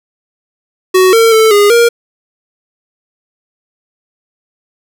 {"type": "tone with pitch steps", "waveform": "square", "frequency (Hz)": [372.5, 454.7, 441.5, 409.8, 469.7], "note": ["F#4", "A#4", "A4", "G#4", "A#4"], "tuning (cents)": [12, -43, 6, -23, 13], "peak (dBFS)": -5, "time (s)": [0.94, 1.89], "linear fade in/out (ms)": 10, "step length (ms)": 190, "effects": []}